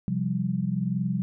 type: chord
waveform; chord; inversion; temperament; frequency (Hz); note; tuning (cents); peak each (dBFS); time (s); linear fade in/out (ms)
sine; C suspended fourth; none; equal; 130.81 / 174.61 / 196; C3 / F3 / G3; 0 / 0 / 0; -30 / -28 / -28; 0.08-1.22; 0
effects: none